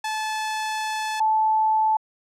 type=tone pair in turn; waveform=sawtooth / sine; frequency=867 / 872.5 Hz; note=A5 / A5; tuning=-26 / -15 cents; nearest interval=unison; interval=11 cents; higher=second; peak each=-21 / -17 dBFS; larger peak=second; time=0.04-1.2 / 1.2-1.97 s; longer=first; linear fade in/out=5 ms; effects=low-pass 9000 Hz 12 dB/octave